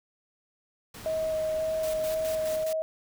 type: noise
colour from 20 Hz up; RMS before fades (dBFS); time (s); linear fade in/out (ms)
pink; -44; 0.94-2.64; 5
type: tone with vibrato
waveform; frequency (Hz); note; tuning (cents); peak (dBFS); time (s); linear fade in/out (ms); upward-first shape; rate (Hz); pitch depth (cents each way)
sine; 632; D#5; +27; -26; 1.06-2.82; 0; square; 1.9; 9
type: noise with tremolo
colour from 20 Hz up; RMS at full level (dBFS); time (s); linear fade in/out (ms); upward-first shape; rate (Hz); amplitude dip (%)
white; -40; 1.83-2.73; 2; square; 4.8; 70
effects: none